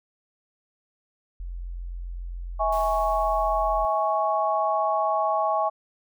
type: tone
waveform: sine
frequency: 43.65 Hz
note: F1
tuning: in tune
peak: -31 dBFS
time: 1.4-3.85 s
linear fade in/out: 0 ms
type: chord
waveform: sine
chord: C# minor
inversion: first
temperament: equal with one note detuned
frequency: 646.1 / 830.6 / 1108.7 Hz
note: E5 / G#5 / C#6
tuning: -35 / 0 / 0 cents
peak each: -25 / -25 / -26 dBFS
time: 2.59-5.7 s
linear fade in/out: 20 ms
type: noise with exponential decay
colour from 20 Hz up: white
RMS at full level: -44 dBFS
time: 2.72-4.79 s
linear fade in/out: 5 ms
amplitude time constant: 450 ms
effects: none